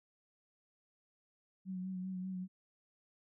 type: tone with vibrato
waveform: sine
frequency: 185.9 Hz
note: F#3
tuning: 8 cents sharp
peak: -38 dBFS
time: 1.65-2.48 s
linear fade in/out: 50 ms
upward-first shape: sine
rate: 5.1 Hz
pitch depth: 31 cents each way
effects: none